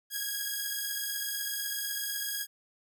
5% pulse beating tone pair, 1640 / 1656 Hz, G#6 / G#6, -22 / -5 cents, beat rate 16 Hz, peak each -24 dBFS, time 0.1-2.47 s, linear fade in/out 50 ms, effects none

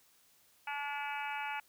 harmonic tone, 287.4 Hz, D4, 37 cents flat, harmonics 3 / 4 / 5 / 6 / 7 / 8 / 9 / 10, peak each -39 / -51 / -43 / -48 / -51 / -44 / -45 / -52 dBFS, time 0.67-1.6 s, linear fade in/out 5 ms, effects white hiss -67 dBFS RMS until 1.68 s

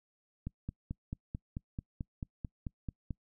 click train, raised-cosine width 5 ms, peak -25 dBFS, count 13, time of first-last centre 0.47-3.107 s, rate 4.55 Hz, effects noise-tail reverb RT60 0.1 s tail -26 dB re dry

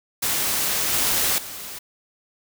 white noise with level steps, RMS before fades -23 / -21 / -35 dBFS, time 0.22-1.79 s, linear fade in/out 10 ms, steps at 0.93 / 1.38 s, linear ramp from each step 2 ms, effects none

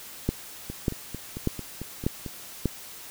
two click trains, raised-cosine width 3 ms, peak -10 / -21 dBFS, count 5 / 8, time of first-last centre 0.29-2.657 / 0.7-2.262 s, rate 1.69 / 4.48 Hz, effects white hiss -43 dBFS RMS until 3.1 s

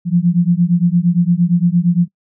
sine beating tone pair, 170 / 178.7 Hz, F3 / F3, -46 / +40 cents, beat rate 8.7 Hz, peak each -13 dBFS, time 0.05-2.08 s, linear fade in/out 50 ms, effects noise-tail reverb RT60 0.1 s tail -22 dB re dry

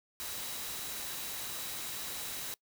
sine tone in noise, 3900 Hz, B7, 23 cents flat, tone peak -49 dBFS, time 0.2-2.54 s, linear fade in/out 0 ms, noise white, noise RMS -40 dBFS, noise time 0.2-2.54 s, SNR -12 dB, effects noise-tail reverb RT60 0.1 s tail -23 dB re dry

